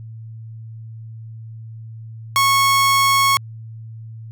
sawtooth tone, 1100 Hz, C#6, 14 cents flat, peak -9 dBFS, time 2.36-3.37 s, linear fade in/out 0 ms, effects added 112 Hz sine -32 dBFS peak until 4.31 s

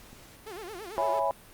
click, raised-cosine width 3 ms, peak -35 dBFS, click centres 0.13 s
sawtooth tone with vibrato, 392 Hz, G4, in tune, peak -35 dBFS, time 0.46-1.2 s, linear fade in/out 10 ms, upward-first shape sine, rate 8.9 Hz, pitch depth 230 cents each way
sine chord, C# minor seventh, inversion none, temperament equal, 554.4 / 659.3 / 830.6 / 987.8 Hz, C#5 / E5 / G#5 / B5, 0 / 0 / 0 / 0 cents, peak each -30 dBFS, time 0.98-1.31 s, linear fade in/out 0 ms
effects pink hiss -52 dBFS RMS until 1.53 s + Opus 48 kbps

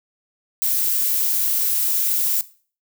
violet noise, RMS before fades -20 dBFS, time 0.62-2.41 s, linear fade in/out 0 ms, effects noise-tail reverb RT60 0.4 s tail -17 dB re dry

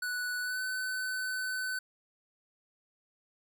square tone with pitch glide, 1480 to 1512 Hz, F#6 to F#6, 0 to +37 cents, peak -33 dBFS, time 0.02-1.79 s, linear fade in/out 5 ms, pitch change +37 cents, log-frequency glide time 0.41-0.61 s, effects none

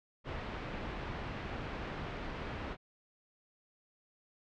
pink low-pass noise, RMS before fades -41 dBFS, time 0.24-2.77 s, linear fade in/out 50 ms, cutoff 2500 Hz, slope 12 dB/octave, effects low-pass 5000 Hz 12 dB/octave

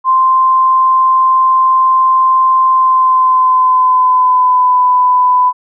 sine tone with pitch glide, 1043 to 999.9 Hz, C6 to B5, -6 to +21 cents, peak -6 dBFS, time 0.04-5.53 s, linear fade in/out 50 ms, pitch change -73 cents, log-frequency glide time 2.67-4.81 s, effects none

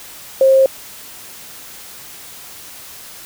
sine tone, 533 Hz, C5, 32 cents sharp, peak -7 dBFS, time 0.41-0.66 s, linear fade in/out 2 ms, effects white hiss -36 dBFS RMS until 3.25 s

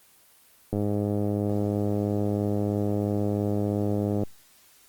click train, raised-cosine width 2 ms, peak -14 dBFS, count 362, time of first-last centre 0.73-4.235 s, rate 103 Hz, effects white hiss -57 dBFS RMS until 4.88 s + Opus 24 kbps

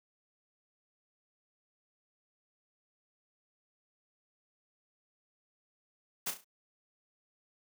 white noise with echo, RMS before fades -34 dBFS, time 6.26-6.31 s, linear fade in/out 10 ms, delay 34 ms, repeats 4, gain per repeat -8 dB, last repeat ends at 6.446 s, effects high-pass 150 Hz 12 dB/octave

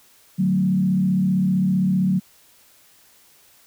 sine tone with frequency modulation, 186.5 Hz, F#3, 14 cents sharp, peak -16 dBFS, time 0.38-2.2 s, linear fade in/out 20 ms, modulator 35.4 Hz, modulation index 0.73, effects white hiss -54 dBFS RMS until 3.66 s

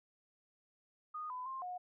sine tone with pitch steps, 1234 / 1005 / 1057 / 724 Hz, D#6 / B5 / C6 / F#5, -15 / +30 / +17 / -38 cents, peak -40 dBFS, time 1.14-1.78 s, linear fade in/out 10 ms, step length 160 ms, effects none

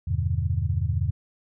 sine chord, E minor seventh, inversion none, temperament equal with one note detuned, 82.41 / 98 / 123.47 / 148.71 Hz, E2 / G2 / B2 / D3, 0 / 0 / 0 / +22 cents, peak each -26 / -26 / -29 / -32 dBFS, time 0.07-1.11 s, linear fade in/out 10 ms, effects none

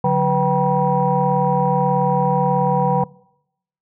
sine tone cluster, 143.8 / 182.2 / 494.3 / 773 / 965 Hz, D3 / F#3 / B4 / G5 / B5, -36 / -26 / +1 / -24 / -40 cents, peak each -20 dBFS, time 0.04-3.04 s, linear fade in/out 5 ms, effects noise-tail reverb RT60 0.8 s tail -23 dB re dry + tanh soft clip ceiling -4 dBFS

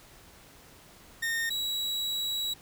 40% pulse tone pair in turn, 1836 / 3890 Hz, A#6 / B7, -27 / -27 cents, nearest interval octave + minor second, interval 1300 cents, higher second, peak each -27 / -28 dBFS, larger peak first, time 1.22-1.5 / 1.5-2.54 s, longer second, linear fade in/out 10 ms, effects pink hiss -54 dBFS RMS until 2.61 s

